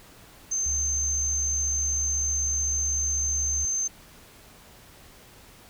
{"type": "tone", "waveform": "sine", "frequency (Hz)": 6272, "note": "G8", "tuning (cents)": 0, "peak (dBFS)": -24, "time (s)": [0.51, 3.88], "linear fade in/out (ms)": 10}
{"type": "tone with vibrato", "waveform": "sine", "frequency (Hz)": 70.7, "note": "C#2", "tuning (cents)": 35, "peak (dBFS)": -31, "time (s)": [0.66, 3.65], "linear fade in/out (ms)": 0, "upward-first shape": "square", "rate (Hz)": 14, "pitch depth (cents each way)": 25}
{"effects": ["pink hiss -51 dBFS RMS until 5.69 s"]}